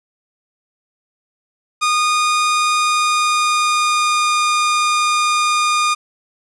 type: tone with pitch glide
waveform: sawtooth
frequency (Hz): 1227 to 1218.5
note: D#6 to D#6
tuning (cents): -25 to -37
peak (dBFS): -10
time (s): 1.81-5.95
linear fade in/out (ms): 20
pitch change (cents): -12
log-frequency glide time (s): 2.75-4.37
effects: resampled to 22050 Hz + 8-bit